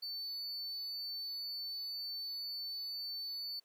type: tone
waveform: triangle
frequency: 4501 Hz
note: C#8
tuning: 26 cents sharp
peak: -38 dBFS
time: 0.02-3.6 s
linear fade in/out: 10 ms
effects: pink hiss -75 dBFS RMS until 3.64 s + high-pass 400 Hz 12 dB/octave